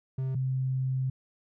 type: tone pair in turn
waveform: triangle / sine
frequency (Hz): 131.7 / 130.87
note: C3 / C3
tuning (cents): +12 / +1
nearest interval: unison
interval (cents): 11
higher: first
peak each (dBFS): -26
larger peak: neither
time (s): 0.18-0.35 / 0.35-1.1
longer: second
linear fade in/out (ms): 5
effects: none